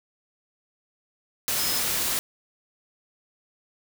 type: tone in noise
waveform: sine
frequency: 5120 Hz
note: D#8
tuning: 49 cents sharp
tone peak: -30 dBFS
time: 1.59-1.79 s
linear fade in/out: 0 ms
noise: white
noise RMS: -26 dBFS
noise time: 1.48-2.19 s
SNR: -7 dB
effects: none